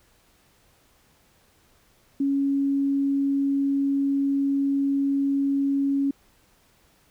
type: tone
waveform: sine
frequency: 277.4 Hz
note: C#4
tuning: 1 cent sharp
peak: -20 dBFS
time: 2.2-6.11 s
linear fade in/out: 5 ms
effects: pink hiss -61 dBFS RMS until 7.1 s